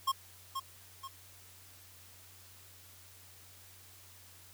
square tone with echo, 1076 Hz, C6, 48 cents sharp, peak -28 dBFS, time 0.07-0.12 s, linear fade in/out 10 ms, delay 480 ms, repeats 2, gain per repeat -7 dB, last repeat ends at 1.08 s, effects added 92 Hz sine -61 dBFS peak until 4.53 s + white hiss -57 dBFS RMS until 4.53 s

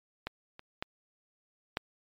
clicks, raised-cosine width 0.3 ms, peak -18 / -30 / -17 / -14 dBFS, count 4, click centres 0.27 / 0.594 / 0.825 / 1.771 s, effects MP3 96 kbps

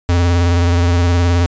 square tone with vibrato, 86.8 Hz, F2, 10 cents flat, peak -11 dBFS, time 0.09-1.46 s, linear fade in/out 0 ms, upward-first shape sine, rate 19 Hz, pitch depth 41 cents each way, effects resampled to 16000 Hz

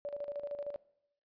sine tone with tremolo, 576 Hz, D5, 34 cents flat, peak -35 dBFS, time 0.05-0.76 s, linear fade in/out 0 ms, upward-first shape square, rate 13 Hz, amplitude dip 65%, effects noise-tail reverb RT60 0.8 s tail -21 dB re dry + resampled to 11025 Hz

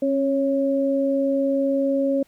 sine tone pair together, 272 / 552.1 Hz, C#4 / C#5, -33 / -7 cents, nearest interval octave, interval 1226 cents, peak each -21 dBFS, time 0.02-2.23 s, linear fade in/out 5 ms, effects pink hiss -60 dBFS RMS until 2.27 s

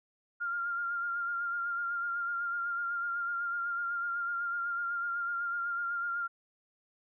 sine tone with vibrato, 1396.9 Hz, F6, in tune, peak -31 dBFS, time 0.4-6.28 s, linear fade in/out 20 ms, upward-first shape sine, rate 8 Hz, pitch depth 28 cents each way, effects none

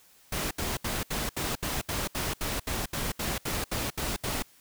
pink noise bursts, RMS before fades -31 dBFS, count 16, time 0.32-4.425 s, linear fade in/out 5 ms, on 190 ms, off 71 ms, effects white hiss -59 dBFS RMS until 4.6 s

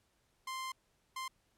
sawtooth tone bursts at uneven times, 1046.5 Hz, C6, in tune, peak -35 dBFS, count 2, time 0.47-0.72 / 1.16-1.28 s, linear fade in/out 5 ms, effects pink hiss -75 dBFS RMS until 1.57 s + low-pass 12000 Hz 12 dB/octave

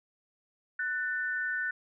sine tone pair together, 1490.1 / 1788 Hz, F#6 / A6, +12 / +27 cents, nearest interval minor third, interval 315 cents, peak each -31 / -34 dBFS, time 0.79-1.71 s, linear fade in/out 5 ms, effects none

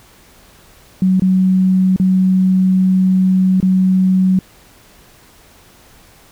sine tone with dropouts, 186.9 Hz, F#3, 18 cents sharp, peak -9 dBFS, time 1.02-4.39 s, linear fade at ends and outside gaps 2 ms, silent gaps 1.197-1.22 / 1.962-1.998 / 3.602-3.627 s, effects pink hiss -46 dBFS RMS until 6.31 s

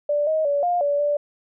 sine tone with pitch steps, 586 / 629 / 572 / 706 / 575 / 584 Hz, D5 / D#5 / D5 / F5 / D5 / D5, -4 / +19 / -46 / +19 / -37 / -10 cents, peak -18 dBFS, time 0.09-1.17 s, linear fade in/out 5 ms, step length 180 ms, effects none

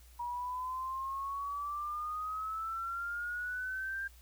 sine exponential sweep, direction up, 956 to 1596 Hz, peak -35 dBFS, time 0.19-4.08 s, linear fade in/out 10 ms, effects added 60 Hz sine -55 dBFS peak until 4.21 s + white hiss -63 dBFS RMS until 4.21 s

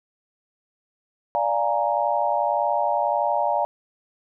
sine chord, Bb dominant seventh, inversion first, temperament equal, 587.3 / 698.5 / 830.6 / 932.3 Hz, D5 / F5 / Ab5 / Bb5, 0 / 0 / 0 / 0 cents, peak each -25 dBFS, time 1.35-3.65 s, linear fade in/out 0 ms, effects none

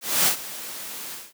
white noise with ADSR envelope, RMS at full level -18 dBFS, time 0.01-1.33 s, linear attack 250 ms, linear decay 100 ms, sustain -17 dB, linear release 210 ms, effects high-pass 150 Hz 12 dB/octave

